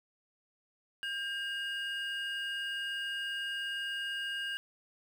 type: tone pair together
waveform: triangle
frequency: 1602.9 / 2856 Hz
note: G6 / F7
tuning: +38 / +38 cents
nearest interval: minor seventh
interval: 1000 cents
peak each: -35 / -36 dBFS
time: 1.03-4.57 s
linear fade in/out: 0 ms
effects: 10-bit